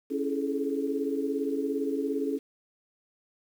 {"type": "chord", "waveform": "sine", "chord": "A major seventh", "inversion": "first", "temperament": "equal with one note detuned", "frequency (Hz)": [277.2, 329.6, 415.3, 432.7], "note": ["C#4", "E4", "G#4", "A4"], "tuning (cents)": [0, 0, 0, -29], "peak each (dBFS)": [-30, -36, -34, -32], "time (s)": [0.1, 2.39], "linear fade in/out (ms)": 20, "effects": ["9-bit"]}